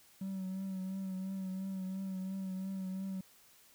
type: tone with vibrato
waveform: triangle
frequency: 190 Hz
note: F#3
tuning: 46 cents sharp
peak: -34 dBFS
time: 0.21-3.21 s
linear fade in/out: 5 ms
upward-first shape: triangle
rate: 2.9 Hz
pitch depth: 37 cents each way
effects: tanh soft clip ceiling -30 dBFS + white hiss -63 dBFS RMS until 3.74 s